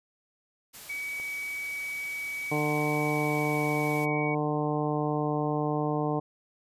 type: noise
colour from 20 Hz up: white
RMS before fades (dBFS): -45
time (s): 0.73-4.06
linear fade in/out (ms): 20
type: tone with pitch glide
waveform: sine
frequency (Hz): 2269 to 2251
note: C#7 to C#7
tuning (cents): +40 to +26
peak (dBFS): -32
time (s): 0.89-4.35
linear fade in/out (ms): 10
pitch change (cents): -14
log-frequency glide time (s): 3.01-4.16
type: click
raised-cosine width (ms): 1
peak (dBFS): -33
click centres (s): 1.199
type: harmonic tone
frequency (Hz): 149.9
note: D3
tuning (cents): +36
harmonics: 1 / 2 / 3 / 4 / 5 / 6 / 7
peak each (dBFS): -31 / -31 / -32 / -36 / -34 / -38 / -38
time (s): 2.51-6.2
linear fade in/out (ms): 10
effects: resampled to 32000 Hz

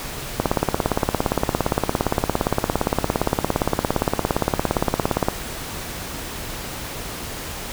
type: click train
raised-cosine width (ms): 1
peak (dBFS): -3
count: 86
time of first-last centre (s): 0.4-5.285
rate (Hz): 17.4
effects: pink hiss -31 dBFS RMS until 7.72 s

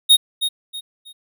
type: tone with echo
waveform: square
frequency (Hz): 3729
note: A#7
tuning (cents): 0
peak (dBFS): -8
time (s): 0.09-0.17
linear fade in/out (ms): 20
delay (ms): 320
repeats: 3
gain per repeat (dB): -10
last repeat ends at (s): 1.13
effects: none

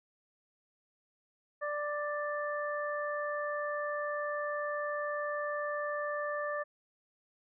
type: harmonic tone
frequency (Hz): 589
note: D5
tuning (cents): +5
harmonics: 1 / 2 / 3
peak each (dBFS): -35 / -38 / -39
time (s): 1.61-6.64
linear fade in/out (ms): 20
effects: none

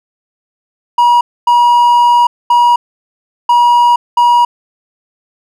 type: tone bursts at uneven times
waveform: triangle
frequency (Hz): 960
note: B5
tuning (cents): -49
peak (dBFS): -3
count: 5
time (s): 0.98-1.21 / 1.47-2.27 / 2.5-2.76 / 3.49-3.96 / 4.17-4.45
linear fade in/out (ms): 5
effects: none

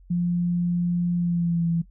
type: tone with pitch glide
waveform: sine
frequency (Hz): 174.61 to 167.69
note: F3 to E3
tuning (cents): 0 to +30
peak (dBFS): -20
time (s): 0.1-1.82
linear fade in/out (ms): 10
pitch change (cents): -70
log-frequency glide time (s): 1.16-1.7
effects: noise-tail reverb RT60 0.1 s tail -17 dB re dry + added 45 Hz sine -48 dBFS peak until 1.9 s

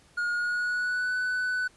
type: tone with pitch glide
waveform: triangle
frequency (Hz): 1433 to 1496.4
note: F6 to F#6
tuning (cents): +44 to +19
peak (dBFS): -24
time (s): 0.17-1.68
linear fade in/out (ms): 10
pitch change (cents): +75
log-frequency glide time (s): 0.32-1.14
effects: pink hiss -59 dBFS RMS until 1.76 s + resampled to 24000 Hz

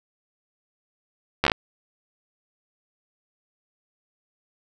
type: slowing click train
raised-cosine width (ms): 0.3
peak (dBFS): -3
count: 6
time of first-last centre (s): 1.44-1.518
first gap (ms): 12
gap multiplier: 1.13
effects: none

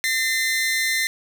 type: tone pair together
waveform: sawtooth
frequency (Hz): 1813 / 2061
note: A#6 / C7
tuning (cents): -49 / -27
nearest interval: major second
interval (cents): 222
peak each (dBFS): -21 / -18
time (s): 0.04-1.07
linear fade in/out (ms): 0
effects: none

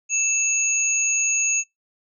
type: tone pair together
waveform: sine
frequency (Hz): 2637 / 6645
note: E7 / G#8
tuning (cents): 0 / 0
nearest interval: octave + major third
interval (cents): 1600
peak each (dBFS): -24 / -20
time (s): 0.09-1.64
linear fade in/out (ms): 50
effects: noise-tail reverb RT60 0.2 s tail -26 dB re dry

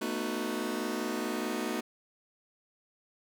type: chord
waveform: sawtooth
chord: B dominant seventh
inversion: third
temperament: just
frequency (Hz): 222.2 / 246.9 / 308.7 / 370.4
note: A3 / B3 / D#4 / F#4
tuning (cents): +17 / 0 / -14 / +2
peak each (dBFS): -33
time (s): 0.01-1.81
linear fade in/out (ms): 10
effects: none

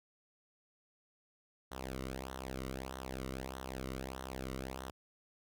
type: tone with flanger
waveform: sawtooth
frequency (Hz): 65.41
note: C2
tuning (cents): 0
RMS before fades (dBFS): -43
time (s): 1.71-4.91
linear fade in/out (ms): 10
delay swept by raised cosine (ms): 0.41 to 1.21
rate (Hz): 1.6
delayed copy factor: -0.75
effects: none

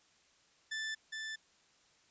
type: tone with echo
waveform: sawtooth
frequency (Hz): 1760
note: A6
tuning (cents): 0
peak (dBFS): -33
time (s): 0.71-0.95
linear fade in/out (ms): 10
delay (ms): 410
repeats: 1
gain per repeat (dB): -3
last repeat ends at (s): 1.36
effects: white hiss -68 dBFS RMS until 2.1 s + resampled to 16000 Hz

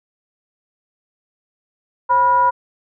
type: tone with frequency modulation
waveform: sine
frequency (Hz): 980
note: B5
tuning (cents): -14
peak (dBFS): -11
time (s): 2.09-2.51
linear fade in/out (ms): 20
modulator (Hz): 445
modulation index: 0.42
effects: none

